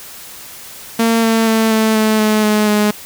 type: tone with pitch steps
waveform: sawtooth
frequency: 228.1 / 225.3 / 222.6 / 219.9 / 217.3 / 214.7 / 212.1 / 209.5 Hz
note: A#3 / A3 / A3 / A3 / A3 / A3 / G#3 / G#3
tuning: -37 / +41 / +20 / -1 / -21 / -42 / +37 / +15 cents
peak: -7 dBFS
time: 0.99-2.91 s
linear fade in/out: 5 ms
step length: 240 ms
effects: white hiss -34 dBFS RMS until 3.05 s